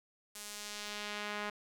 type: tone with band-pass filter sweep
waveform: sawtooth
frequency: 207.9 Hz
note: G#3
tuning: 2 cents sharp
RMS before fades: -42 dBFS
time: 0.35-1.5 s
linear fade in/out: 5 ms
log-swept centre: 10000 to 1600 Hz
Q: 0.82
effects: 10-bit